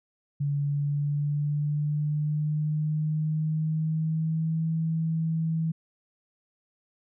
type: tone with pitch glide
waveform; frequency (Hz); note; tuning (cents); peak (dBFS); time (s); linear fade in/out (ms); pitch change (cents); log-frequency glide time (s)
sine; 143.2 to 161.67; D3 to E3; -43 to -33; -24; 0.4-5.72; 10; +210; 0.6-4.67
effects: none